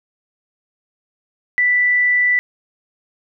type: tone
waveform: sine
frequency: 1975.5 Hz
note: B6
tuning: in tune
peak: -12 dBFS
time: 1.58-2.39 s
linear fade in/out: 0 ms
effects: none